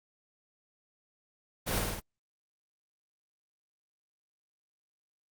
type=noise with echo; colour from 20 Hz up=pink; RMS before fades=-32 dBFS; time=1.66-1.8 s; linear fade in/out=20 ms; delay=52 ms; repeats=4; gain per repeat=-2 dB; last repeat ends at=2.008 s; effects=Opus 24 kbps